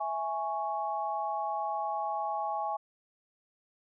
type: chord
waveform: sine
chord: C# minor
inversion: first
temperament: equal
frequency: 659.3 / 830.6 / 1108.7 Hz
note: E5 / G#5 / C#6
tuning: 0 / 0 / 0 cents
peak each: -37 / -32 / -37 dBFS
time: 0-2.77 s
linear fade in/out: 10 ms
effects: none